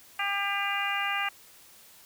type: harmonic tone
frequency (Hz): 400.1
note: G4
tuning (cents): +35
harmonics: 2 / 3 / 4 / 5 / 6 / 7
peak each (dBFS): -34 / -34 / -34 / -34 / -34 / -34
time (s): 0.19-1.29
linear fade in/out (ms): 5
effects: white hiss -54 dBFS RMS until 2.05 s